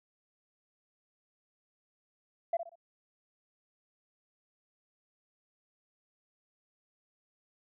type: tone with echo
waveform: sine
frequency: 677 Hz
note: E5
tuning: 46 cents sharp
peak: -25 dBFS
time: 2.53-2.57 s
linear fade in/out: 5 ms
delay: 62 ms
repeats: 3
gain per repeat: -10 dB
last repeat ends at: 2.756 s
effects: tanh soft clip ceiling -23 dBFS